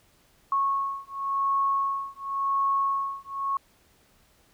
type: beating tone pair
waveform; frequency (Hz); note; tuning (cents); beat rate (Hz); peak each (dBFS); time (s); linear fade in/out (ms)
sine; 1099 / 1099.92; C#6 / C#6; -15 / -14; 0.92; -27; 0.52-3.57; 2
effects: pink hiss -62 dBFS RMS until 4.53 s